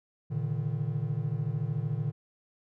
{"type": "tone cluster", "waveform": "triangle", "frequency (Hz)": [114.8, 142.2, 155.7], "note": ["A#2", "C#3", "D#3"], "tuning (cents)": [-26, 45, 2], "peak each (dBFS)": -31, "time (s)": [0.3, 2.12], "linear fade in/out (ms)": 20, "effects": []}